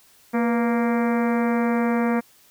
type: harmonic tone with a mistuned harmonic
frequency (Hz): 233.1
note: A#3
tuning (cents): 0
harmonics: 1 / 2 / 3 / 4 / 5 / 6 / 7 / 8 / 9 / 10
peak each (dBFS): -20 / -26 / -30 / -32 / -34 / -36 / -37 / -38 / -39 / -40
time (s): 0.33-2.21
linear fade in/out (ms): 20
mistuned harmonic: 2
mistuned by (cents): +64
effects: white hiss -55 dBFS RMS until 2.5 s